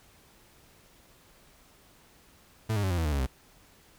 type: tone with pitch steps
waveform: 40% pulse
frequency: 110.1 / 102.14 / 94.75 / 87.89 / 81.53 / 75.64 / 70.16 / 65.09 Hz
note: A2 / G#2 / F#2 / F2 / E2 / D#2 / C#2 / C2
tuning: +2 / -28 / +42 / +12 / -19 / -48 / +21 / -8 cents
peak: -25 dBFS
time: 2.69-3.266 s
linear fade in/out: 10 ms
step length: 72 ms
effects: pink hiss -59 dBFS RMS until 3.98 s